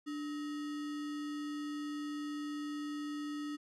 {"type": "tone with sample-and-hold", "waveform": "sine", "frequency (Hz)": 294.8, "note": "D4", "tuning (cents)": 7, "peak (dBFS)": -37, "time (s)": [0.06, 3.57], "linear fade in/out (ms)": 20, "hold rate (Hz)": 1575, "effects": ["low-pass 7000 Hz 12 dB/octave"]}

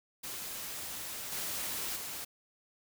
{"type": "noise with level steps", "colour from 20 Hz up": "white", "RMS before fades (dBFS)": [-41, -37, -41], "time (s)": [0.23, 2.25], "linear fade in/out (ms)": 10, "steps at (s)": [1.32, 1.96], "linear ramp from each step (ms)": 5, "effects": []}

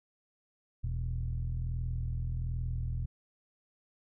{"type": "tone with low-pass filter", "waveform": "sawtooth", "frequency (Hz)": 41.28, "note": "E1", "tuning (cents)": 3, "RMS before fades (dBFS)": -34, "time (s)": [0.83, 3.06], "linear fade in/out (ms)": 10, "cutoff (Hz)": 110, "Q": 7.5, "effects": []}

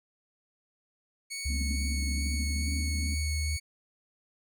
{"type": "tone with vibrato", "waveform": "15% pulse", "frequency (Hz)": 2217, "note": "C#7", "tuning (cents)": 0, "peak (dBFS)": -28, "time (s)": [1.3, 3.6], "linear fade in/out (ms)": 20, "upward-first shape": "sine", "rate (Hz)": 2.3, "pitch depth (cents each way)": 9}
{"type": "tone with pitch glide", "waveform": "sine", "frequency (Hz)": [69.3, 75.57], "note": ["C#2", "D#2"], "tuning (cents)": [0, -50], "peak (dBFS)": -28, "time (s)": [1.45, 3.57], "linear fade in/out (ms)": 10, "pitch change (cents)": 150, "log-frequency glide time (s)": [2.12, 2.81]}
{"type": "band-pass noise", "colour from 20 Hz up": "pink", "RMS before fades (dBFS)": -41, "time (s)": [1.48, 3.15], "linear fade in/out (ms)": 10, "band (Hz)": [190, 290], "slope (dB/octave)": 96}
{"effects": []}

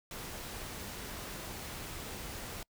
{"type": "noise", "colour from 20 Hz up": "pink", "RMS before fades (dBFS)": -43, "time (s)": [0.11, 2.63], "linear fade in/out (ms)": 2, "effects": ["noise-tail reverb RT60 0.1 s tail -26 dB re dry"]}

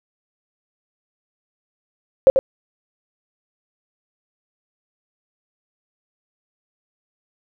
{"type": "tone with echo", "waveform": "sine", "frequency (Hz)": 533, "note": "C5", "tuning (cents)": 32, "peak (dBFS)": -5, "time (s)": [2.27, 2.3], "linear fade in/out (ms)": 0, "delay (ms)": 90, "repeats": 1, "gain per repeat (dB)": -6, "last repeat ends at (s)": 2.39, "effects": []}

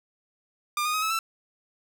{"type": "tone with pitch steps", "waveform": "sawtooth", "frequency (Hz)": [1200, 1231.6, 1264, 1297.3, 1331.5], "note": ["D6", "D#6", "D#6", "E6", "E6"], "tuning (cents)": [37, -18, 27, -28, 17], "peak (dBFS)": -21, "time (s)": [0.77, 1.19], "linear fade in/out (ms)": 2, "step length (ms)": 84, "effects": []}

